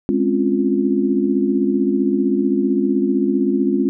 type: chord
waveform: sine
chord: Db major seventh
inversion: second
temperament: equal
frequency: 207.7 / 261.6 / 277.2 / 349.2 Hz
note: Ab3 / C4 / Db4 / F4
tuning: 0 / 0 / 0 / 0 cents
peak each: -20 dBFS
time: 0.09-3.89 s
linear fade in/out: 0 ms
effects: none